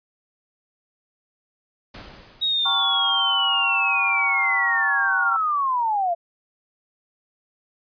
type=noise with exponential decay; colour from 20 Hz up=pink; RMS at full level=-38 dBFS; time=1.94-3.28 s; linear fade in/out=5 ms; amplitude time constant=290 ms
type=linear sweep; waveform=sine; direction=down; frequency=3800 to 665 Hz; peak=-19 dBFS; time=2.41-6.15 s; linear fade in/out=20 ms
type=chord; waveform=sine; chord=G half-diminished seventh; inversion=none; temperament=equal; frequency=784 / 932.3 / 1108.7 / 1396.9 Hz; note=G5 / Bb5 / Db6 / F6; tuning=0 / 0 / 0 / 0 cents; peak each=-29 / -30 / -26 / -29 dBFS; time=2.65-5.37 s; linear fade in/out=10 ms
effects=resampled to 11025 Hz